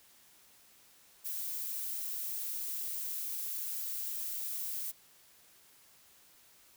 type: noise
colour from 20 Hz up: violet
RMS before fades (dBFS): -38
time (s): 1.24-4.92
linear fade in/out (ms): 20
effects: white hiss -62 dBFS RMS until 6.76 s